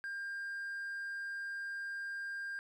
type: tone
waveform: triangle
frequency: 1600 Hz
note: G6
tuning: 35 cents sharp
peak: -36 dBFS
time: 0.04-2.59 s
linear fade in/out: 0 ms
effects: tanh soft clip ceiling -32 dBFS